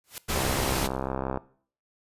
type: noise with exponential growth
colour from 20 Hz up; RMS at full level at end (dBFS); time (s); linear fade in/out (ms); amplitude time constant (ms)
white; -33; 0.04-0.18; 1; 29
type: noise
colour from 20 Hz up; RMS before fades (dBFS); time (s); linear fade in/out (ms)
pink; -28; 0.28-0.88; 20
type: click train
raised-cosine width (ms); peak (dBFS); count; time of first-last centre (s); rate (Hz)
1; -15; 68; 0.36-1.374; 66.1
effects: noise-tail reverb RT60 0.5 s tail -19 dB re dry + resampled to 32000 Hz